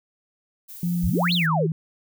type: noise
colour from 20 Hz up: violet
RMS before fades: -40 dBFS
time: 0.68-1.47 s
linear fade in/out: 20 ms
type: tone with pitch glide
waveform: sine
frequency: 174.61 to 160.12 Hz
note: F3 to D#3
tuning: 0 to +50 cents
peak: -21 dBFS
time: 0.83-1.72 s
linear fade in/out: 2 ms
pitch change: -150 cents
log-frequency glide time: 1.39-1.45 s
type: exponential two-way sweep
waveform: sine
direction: up then down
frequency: 46.25 to 4435 to 342.8 Hz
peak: -21 dBFS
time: 1.03-1.67 s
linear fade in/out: 10 ms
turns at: 1.33 s
effects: none